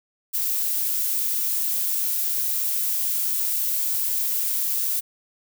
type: noise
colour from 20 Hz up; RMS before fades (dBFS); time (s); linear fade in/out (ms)
violet; -24; 0.33-5.01; 20
effects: none